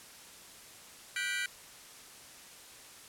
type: chord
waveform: sawtooth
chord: G major seventh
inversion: third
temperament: just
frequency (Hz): 1470 / 1568 / 1960 / 2352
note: F#6 / G6 / B6 / D7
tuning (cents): -12 / 0 / -14 / +2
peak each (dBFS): -34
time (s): 1.16-1.46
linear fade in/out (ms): 2
effects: white hiss -52 dBFS RMS until 3.08 s + low-pass 11000 Hz 12 dB/octave